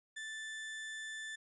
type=tone; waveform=35% pulse; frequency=1760 Hz; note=A6; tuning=in tune; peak=-40 dBFS; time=0.16-1.36 s; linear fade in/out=10 ms; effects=resampled to 24000 Hz